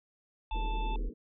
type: tone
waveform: sine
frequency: 40.39 Hz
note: E1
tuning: 35 cents flat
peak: -30 dBFS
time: 0.51-1.1 s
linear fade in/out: 20 ms
type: harmonic tone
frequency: 880 Hz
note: A5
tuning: in tune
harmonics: 1 / 3 / 4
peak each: -37 / -47 / -49 dBFS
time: 0.51-0.96 s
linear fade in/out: 2 ms
type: band-pass noise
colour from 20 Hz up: white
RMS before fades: -46 dBFS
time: 0.54-1.14 s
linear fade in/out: 10 ms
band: 170 to 480 Hz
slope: 96 dB/octave
effects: none